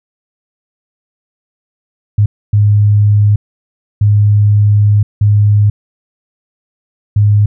sine tone bursts at uneven times, 103.8 Hz, G#2, in tune, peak -5 dBFS, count 5, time 2.18-2.26 / 2.53-3.36 / 4.01-5.03 / 5.21-5.7 / 7.16-7.46 s, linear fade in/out 5 ms, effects none

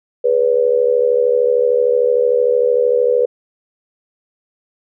sine tone with amplitude modulation, 490.9 Hz, B4, 10 cents flat, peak -7 dBFS, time 0.24-3.26 s, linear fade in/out 10 ms, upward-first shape sine, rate 73.2 Hz, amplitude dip 85%, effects none

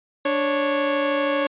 sawtooth tone pair together, 292.4 / 552 Hz, D4 / C#5, -7 / -7 cents, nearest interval major seventh, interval 1100 cents, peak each -21 / -17 dBFS, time 0.25-1.47 s, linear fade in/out 5 ms, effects resampled to 8000 Hz

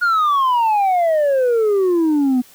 sine exponential sweep, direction down, 1450 to 244.5 Hz, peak -10 dBFS, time 0.01-2.42 s, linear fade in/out 20 ms, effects tanh soft clip ceiling -12 dBFS + white hiss -47 dBFS RMS until 2.54 s

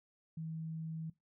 sine tone, 160.8 Hz, E3, 43 cents flat, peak -39 dBFS, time 0.37-1.1 s, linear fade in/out 5 ms, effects noise-tail reverb RT60 0.2 s tail -20 dB re dry

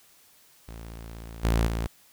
sawtooth tone with level steps, 56.4 Hz, A1, 44 cents sharp, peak -35 / -17 / -23 dBFS, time 0.68-1.87 s, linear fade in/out 5 ms, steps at 1.43 / 1.66 s, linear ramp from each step 20 ms, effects white hiss -58 dBFS RMS until 2.12 s

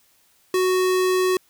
square tone, 370 Hz, F#4, in tune, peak -18 dBFS, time 0.54-1.37 s, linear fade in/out 2 ms, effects white hiss -60 dBFS RMS until 1.49 s

